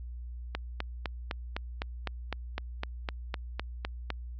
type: click train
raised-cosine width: 0.3 ms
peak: -16 dBFS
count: 15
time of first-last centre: 0.55-4.103 s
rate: 3.94 Hz
effects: added 60 Hz sine -38 dBFS peak until 4.39 s + low-pass 5000 Hz 12 dB/octave